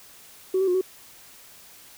sine tone with pitch steps, 375.6 / 384.4 / 359.1 / 374.7 Hz, F#4 / G4 / F4 / F#4, +26 / -34 / +48 / +22 cents, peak -18 dBFS, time 0.54-0.812 s, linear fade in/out 5 ms, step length 68 ms, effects tanh soft clip ceiling -15 dBFS + white hiss -49 dBFS RMS until 1.97 s

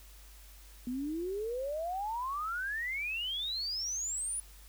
sine exponential sweep, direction up, 240.2 to 10000 Hz, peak -33 dBFS, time 0.87-4.4 s, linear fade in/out 2 ms, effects added 50 Hz sine -52 dBFS peak until 4.68 s + white hiss -58 dBFS RMS until 4.68 s

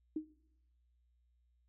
sine tone with exponential decay, 311.1 Hz, D#4, in tune, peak -31 dBFS, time 0.16-0.29 s, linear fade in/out 5 ms, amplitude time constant 27 ms, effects noise-tail reverb RT60 0.9 s tail -22 dB re dry + added 60 Hz sine -70 dBFS peak until 1.68 s

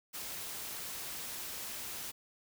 white noise, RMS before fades -42 dBFS, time 0.13-2.12 s, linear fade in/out 20 ms, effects none

